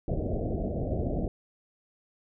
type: low-pass noise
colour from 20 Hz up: pink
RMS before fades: -30 dBFS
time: 0.08-1.28 s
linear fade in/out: 2 ms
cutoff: 710 Hz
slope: 96 dB/octave
effects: none